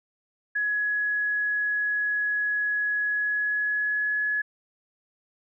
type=tone with pitch glide; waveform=sine; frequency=1681 to 1695.6 Hz; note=G#6 to G#6; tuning=+20 to +35 cents; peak=-23 dBFS; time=0.55-4.42 s; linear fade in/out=10 ms; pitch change=+15 cents; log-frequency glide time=3.02-4.21 s; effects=none